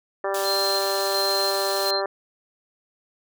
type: harmonic tone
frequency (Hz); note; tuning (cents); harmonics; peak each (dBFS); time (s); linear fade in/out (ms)
196; G3; 0; 2 / 3 / 4 / 5 / 6 / 7 / 8 / 9; -28 / -27 / -31 / -34 / -33 / -37 / -41 / -36; 0.24-2.06; 2
type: high-pass noise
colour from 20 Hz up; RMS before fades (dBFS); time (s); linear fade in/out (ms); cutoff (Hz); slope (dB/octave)
pink; -33; 0.34-1.91; 5; 3100; 24
type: tone with tremolo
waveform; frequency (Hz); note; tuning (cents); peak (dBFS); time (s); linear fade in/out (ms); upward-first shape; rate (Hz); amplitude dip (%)
sine; 4158; C8; -12; -23; 0.43-2.02; 50; square; 1.4; 45
effects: none